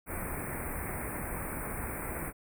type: band-stop noise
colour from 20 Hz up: pink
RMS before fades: -37 dBFS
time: 0.06-2.33 s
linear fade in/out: 50 ms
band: 2400 to 8400 Hz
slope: 96 dB/octave
effects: none